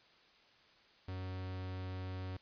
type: tone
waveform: 45% pulse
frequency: 93 Hz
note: F#2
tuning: 9 cents sharp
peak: -40 dBFS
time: 1.08-2.37 s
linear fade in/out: 5 ms
effects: white hiss -65 dBFS RMS until 2.41 s + resampled to 11025 Hz